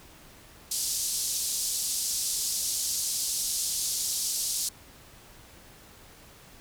pink band-pass noise, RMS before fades -30 dBFS, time 0.71-4.69 s, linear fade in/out 5 ms, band 4700 to 12000 Hz, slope 24 dB/octave, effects pink hiss -52 dBFS RMS until 6.6 s

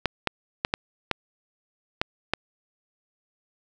clicks, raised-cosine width 0.3 ms, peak -6 dBFS, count 7, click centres 0.057 / 0.273 / 0.649 / 0.739 / 1.113 / 2.015 / 2.336 s, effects none

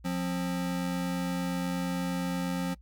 square tone pair together, 177.67 / 266.2 Hz, F3 / C4, +30 / +30 cents, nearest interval perfect fifth, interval 700 cents, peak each -31 / -35 dBFS, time 0.04-2.75 s, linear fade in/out 20 ms, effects noise-tail reverb RT60 0.1 s tail -24 dB re dry + added 58 Hz sine -50 dBFS peak until 2.81 s

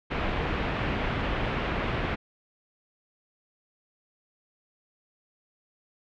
pink low-pass noise, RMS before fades -29 dBFS, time 0.1-2.16 s, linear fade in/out 20 ms, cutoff 2900 Hz, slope 24 dB/octave, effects none

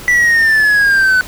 triangle exponential sweep, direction down, 1975.5 to 1494 Hz, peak -6 dBFS, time 0.08-1.21 s, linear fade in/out 0 ms, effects pink hiss -31 dBFS RMS until 1.27 s

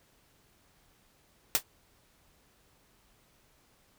white noise with exponential decay, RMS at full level -21 dBFS, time 1.55-1.63 s, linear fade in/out 0 ms, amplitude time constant 16 ms, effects pink hiss -66 dBFS RMS until 3.98 s

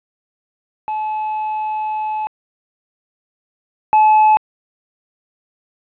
triangle tone pair in turn, 860 / 860 Hz, A5 / A5, -40 / -40 cents, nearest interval unison, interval 0 cents, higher neither, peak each -17 / -6 dBFS, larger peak second, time 0.88-2.27 / 3.93-4.37 s, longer first, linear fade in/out 0 ms, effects resampled to 8000 Hz + 8-bit

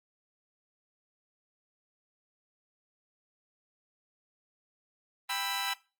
15% pulse chord, E minor, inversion first, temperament just, 791.1 / 988.9 / 1318.5 Hz, G5 / B5 / E6, +16 / +2 / 0 cents, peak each -29 / -28 / -30 dBFS, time 5.29-5.74 s, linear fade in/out 10 ms, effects noise-tail reverb RT60 0.3 s tail -20 dB re dry + Opus 24 kbps

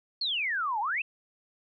sine exponential two-way sweep, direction down then up, 4435 to 800 to 2760 Hz, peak -27 dBFS, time 0.21-1.02 s, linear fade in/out 5 ms, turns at 0.8 s, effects none

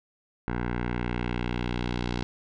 10% pulse tone with low-pass filter sweep, 60.2 Hz, B1, 44 cents flat, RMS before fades -30 dBFS, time 0.48-2.23 s, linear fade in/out 0 ms, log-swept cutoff 1700 to 4400 Hz, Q 1.6, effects none

